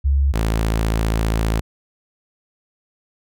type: tone pair in turn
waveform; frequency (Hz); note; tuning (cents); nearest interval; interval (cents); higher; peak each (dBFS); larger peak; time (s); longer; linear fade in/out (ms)
sine / sawtooth; 69.3 / 55; C#2 / A1; 0 / 0; major third; 400; first; -13; neither; 0.04-0.33 / 0.33-1.61; second; 20
effects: none